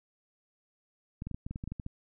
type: clicks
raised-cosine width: 5 ms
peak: -25 dBFS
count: 12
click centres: 1.221 / 1.27 / 1.313 / 1.345 / 1.465 / 1.51 / 1.559 / 1.639 / 1.676 / 1.72 / 1.798 / 1.864 s
effects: none